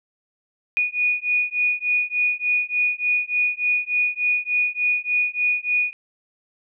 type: beating tone pair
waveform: sine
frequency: 2461 / 2464.4 Hz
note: D#7 / D#7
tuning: -20 / -17 cents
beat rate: 3.4 Hz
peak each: -22 dBFS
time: 0.77-5.93 s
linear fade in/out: 0 ms
effects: none